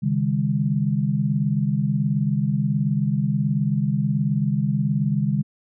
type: tone cluster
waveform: sine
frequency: 135.7 / 154.3 / 202.7 Hz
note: C#3 / D#3 / G#3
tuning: -36 / -14 / -42 cents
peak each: -23 dBFS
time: 0.02-5.43 s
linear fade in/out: 20 ms
effects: none